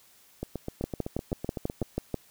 two click trains, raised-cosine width 2 ms, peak -15 / -19 dBFS, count 9 / 12, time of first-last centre 0.84-2.143 / 0.43-1.826 s, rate 6.14 / 7.88 Hz, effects white hiss -59 dBFS RMS until 2.3 s

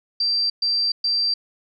sine tone bursts at uneven times, 4699 Hz, D8, in tune, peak -18 dBFS, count 3, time 0.2-0.5 / 0.62-0.92 / 1.04-1.34 s, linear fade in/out 5 ms, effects none

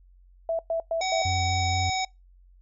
sine tone bursts, 659.3 Hz, E5, in tune, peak -23 dBFS, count 4, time 0.49-1.22 s, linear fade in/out 2 ms, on 100 ms, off 110 ms
harmonic tone, 755 Hz, F#5, 35 cents sharp, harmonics 1 / 3 / 5 / 7 / 9, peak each -27 / -32 / -34 / -35 / -37 dBFS, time 1.01-2.05 s, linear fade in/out 5 ms
triangle tone with vibrato, 90.9 Hz, F#2, 30 cents flat, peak -24 dBFS, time 1.25-1.9 s, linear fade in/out 5 ms, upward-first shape sine, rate 4.1 Hz, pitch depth 14 cents each way
effects noise-tail reverb RT60 0.2 s tail -24 dB re dry + added 45 Hz sine -52 dBFS peak until 2.61 s

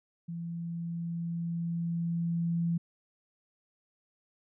sine tone with level ramp, 168.9 Hz, E3, 42 cents sharp, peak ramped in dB -35 to -26 dBFS, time 0.28-2.78 s, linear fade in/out 10 ms, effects none

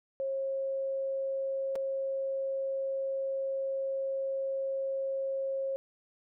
sine tone with dropouts, 540 Hz, C#5, 45 cents flat, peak -30 dBFS, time 0.2-5.76 s, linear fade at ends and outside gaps 0 ms, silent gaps 1.755-1.759 s, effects none

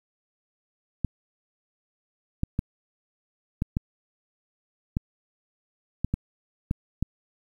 clicks, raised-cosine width 5 ms, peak -12 dBFS, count 10, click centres 1.047 / 2.434 / 2.591 / 3.621 / 3.769 / 4.969 / 6.046 / 6.14 / 6.711 / 7.026 s, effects 9-bit

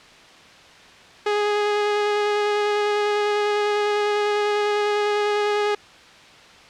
sawtooth tone with vibrato, 415.3 Hz, G#4, in tune, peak -15 dBFS, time 1.26-5.75 s, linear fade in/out 5 ms, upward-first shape square, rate 10 Hz, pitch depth 8 cents each way, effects white hiss -46 dBFS RMS until 6.69 s + low-pass 4000 Hz 12 dB/octave

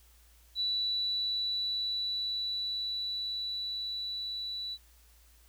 sine tone with level ramp, 3951 Hz, B7, in tune, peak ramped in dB -28 to -35 dBFS, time 0.55-4.78 s, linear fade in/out 50 ms, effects added 58 Hz sine -59 dBFS peak until 5.48 s + white hiss -64 dBFS RMS until 5.48 s

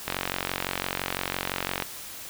click train, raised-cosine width 0.3 ms, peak -10 dBFS, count 81, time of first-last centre 0.08-1.823 s, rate 45.9 Hz, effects white hiss -40 dBFS RMS until 2.29 s

